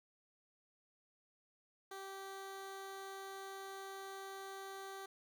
15% pulse tone, 388.7 Hz, G4, 15 cents flat, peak -40 dBFS, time 1.91-5.06 s, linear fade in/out 5 ms, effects none

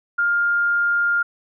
sine tone, 1406 Hz, F6, 11 cents sharp, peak -16 dBFS, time 0.18-1.23 s, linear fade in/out 10 ms, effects none

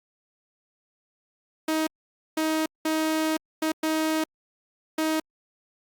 sawtooth tone bursts at uneven times, 315.2 Hz, D#4, 23 cents sharp, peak -19 dBFS, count 6, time 1.68-1.87 / 2.37-2.66 / 2.85-3.37 / 3.62-3.72 / 3.83-4.24 / 4.98-5.2 s, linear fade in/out 5 ms, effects Opus 48 kbps

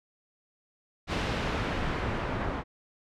pink noise with low-pass filter sweep, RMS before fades -31 dBFS, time 1.07-2.64 s, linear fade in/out 50 ms, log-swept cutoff 3700 to 1400 Hz, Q 0.79, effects none

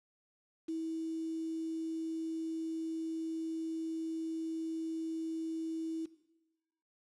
sine tone with quantisation, 323.6 Hz, E4, 32 cents flat, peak -34 dBFS, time 0.68-6.06 s, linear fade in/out 10 ms, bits 9, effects noise-tail reverb RT60 1.0 s tail -17 dB re dry + low-pass 7000 Hz 12 dB/octave

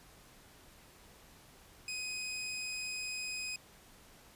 20% pulse tone, 2509 Hz, D#7, 14 cents sharp, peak -33 dBFS, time 1.88-3.56 s, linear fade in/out 2 ms, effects pink hiss -59 dBFS RMS until 4.35 s + resampled to 32000 Hz

